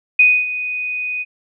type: tone with ADSR envelope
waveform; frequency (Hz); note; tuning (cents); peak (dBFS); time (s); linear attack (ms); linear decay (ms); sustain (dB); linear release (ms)
sine; 2489; D#7; 0; -6; 0.19-1.25; 6; 260; -14; 36
effects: none